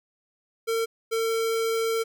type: tone pair in turn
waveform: square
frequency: 454.3 / 452.3 Hz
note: A#4 / A4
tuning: -45 / +48 cents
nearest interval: unison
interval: 7 cents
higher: first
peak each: -24 dBFS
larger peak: neither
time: 0.67-0.86 / 1.11-2.04 s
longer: second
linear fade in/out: 20 ms
effects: none